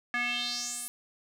square tone with band-pass filter sweep, 241.9 Hz, B3, 36 cents flat, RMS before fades -33 dBFS, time 0.14-0.88 s, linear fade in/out 0 ms, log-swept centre 1800 to 11000 Hz, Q 4.2, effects none

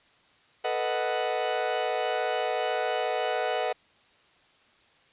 40% pulse chord, B dominant seventh, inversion third, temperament equal, 440 / 493.9 / 622.3 / 740 Hz, A4 / B4 / D#5 / F#5, 0 / 0 / 0 / 0 cents, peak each -33 / -31 / -31 / -29 dBFS, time 0.64-3.73 s, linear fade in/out 10 ms, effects white hiss -61 dBFS RMS until 5.12 s + resampled to 8000 Hz

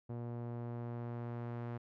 sawtooth tone with low-pass filter sweep, 119 Hz, A#2, 36 cents sharp, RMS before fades -42 dBFS, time 0.09-1.78 s, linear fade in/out 10 ms, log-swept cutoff 710 to 1500 Hz, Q 0.76, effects none

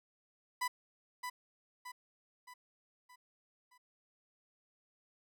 30% pulse tone with echo, 994 Hz, B5, 11 cents sharp, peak -30 dBFS, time 0.61-0.68 s, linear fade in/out 10 ms, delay 620 ms, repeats 5, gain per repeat -6 dB, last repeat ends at 3.78 s, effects none

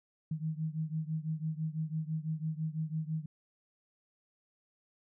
sine beating tone pair, 155.56 / 161.56 Hz, D#3 / E3, 0 / -35 cents, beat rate 6 Hz, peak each -35 / -37 dBFS, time 0.31-3.26 s, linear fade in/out 5 ms, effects none

